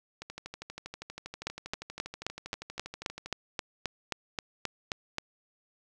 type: two click trains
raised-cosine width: 0.2 ms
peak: -14 / -23 dBFS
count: 15 / 39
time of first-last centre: 1.47-5.184 / 0.22-3.26 s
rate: 3.77 / 12.5 Hz
effects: none